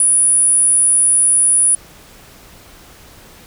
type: tone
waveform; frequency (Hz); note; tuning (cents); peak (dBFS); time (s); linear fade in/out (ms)
sine; 9810; D#9; -26; -9; 0-1.75; 2
effects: pink hiss -42 dBFS RMS until 3.46 s